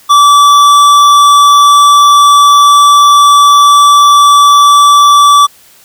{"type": "tone with tanh clipping", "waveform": "sine", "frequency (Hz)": 1157, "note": "D6", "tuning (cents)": -26, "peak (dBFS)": -3, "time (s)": [0.09, 5.47], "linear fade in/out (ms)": 20, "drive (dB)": 16, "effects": ["white hiss -41 dBFS RMS until 5.84 s"]}